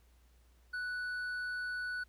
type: tone with hard clipping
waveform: sine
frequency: 1481 Hz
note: F#6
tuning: 1 cent sharp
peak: -37 dBFS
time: 0.73-2.04 s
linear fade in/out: 10 ms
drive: 4 dB
effects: added 60 Hz sine -62 dBFS peak until 2.08 s + pink hiss -72 dBFS RMS until 2.08 s